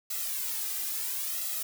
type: noise with flanger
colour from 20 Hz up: blue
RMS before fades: -33 dBFS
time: 0.1-1.63 s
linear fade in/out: 5 ms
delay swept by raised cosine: 1.5 to 2.5 ms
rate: 0.74 Hz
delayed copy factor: +1
effects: none